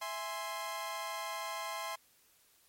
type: chord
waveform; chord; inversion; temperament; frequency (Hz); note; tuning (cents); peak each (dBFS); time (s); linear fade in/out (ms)
sawtooth; E augmented; none; equal; 659.3 / 830.6 / 1046.5; E5 / G#5 / B#5; 0 / 0 / 0; -40 / -40 / -36; 0.01-1.96; 10
effects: white hiss -67 dBFS RMS until 2.68 s + MP3 64 kbps